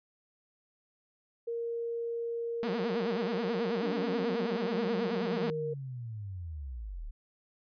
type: tone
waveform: sine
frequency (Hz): 466.2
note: A#4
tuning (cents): 0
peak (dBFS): -32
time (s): 1.47-5.74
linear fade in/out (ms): 10
type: tone with vibrato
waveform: sawtooth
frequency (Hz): 207.7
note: G#3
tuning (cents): 0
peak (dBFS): -28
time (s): 2.63-5.5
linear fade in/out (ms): 0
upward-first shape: sine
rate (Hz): 9.3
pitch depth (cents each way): 280
type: linear sweep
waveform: sine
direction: down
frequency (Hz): 293.7 to 32.7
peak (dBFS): -37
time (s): 3.82-7.11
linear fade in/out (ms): 10
effects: resampled to 11025 Hz